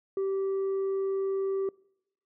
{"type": "tone with tanh clipping", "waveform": "sine", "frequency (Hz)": 388.2, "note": "G4", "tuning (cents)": -17, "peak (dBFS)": -27, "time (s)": [0.17, 1.69], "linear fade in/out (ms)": 2, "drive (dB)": 2, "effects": ["noise-tail reverb RT60 0.8 s tail -24 dB re dry"]}